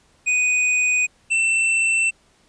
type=tone pair in turn; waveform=square; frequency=2487 / 2681 Hz; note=D#7 / E7; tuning=-1 / +29 cents; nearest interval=minor second; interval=130 cents; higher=second; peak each=-17 dBFS; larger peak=neither; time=0.26-1.07 / 1.3-2.11 s; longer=neither; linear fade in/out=20 ms; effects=pink hiss -58 dBFS RMS until 2.48 s + resampled to 22050 Hz